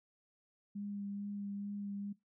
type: tone with vibrato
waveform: sine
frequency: 202.1 Hz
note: G#3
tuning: 47 cents flat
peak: -39 dBFS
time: 0.75-2.13 s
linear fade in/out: 10 ms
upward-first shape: sine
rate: 2.3 Hz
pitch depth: 14 cents each way
effects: noise-tail reverb RT60 0.2 s tail -20 dB re dry